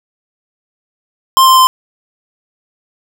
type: tone with pitch steps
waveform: square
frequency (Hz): 1052 / 1044.1 / 1036.3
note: C6 / C6 / C6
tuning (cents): +9 / -4 / -17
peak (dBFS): -5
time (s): 1.37-1.67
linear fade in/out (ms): 0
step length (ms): 100
effects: none